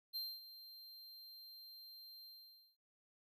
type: tone with ADSR envelope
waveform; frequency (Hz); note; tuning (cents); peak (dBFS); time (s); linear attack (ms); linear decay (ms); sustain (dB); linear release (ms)
square; 4160; C8; -11; -40; 0.13-2.77; 30; 240; -14; 520
effects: none